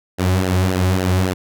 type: tone with flanger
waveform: sawtooth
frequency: 92.5 Hz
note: F#2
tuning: in tune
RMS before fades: -17 dBFS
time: 0.18-1.34 s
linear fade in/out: 20 ms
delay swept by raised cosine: 0.84 to 4.44 ms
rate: 3.6 Hz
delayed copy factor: -0.7
effects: none